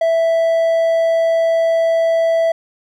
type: tone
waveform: triangle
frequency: 659.3 Hz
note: E5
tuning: in tune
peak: -10 dBFS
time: 0.01-2.52 s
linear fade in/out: 5 ms
effects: none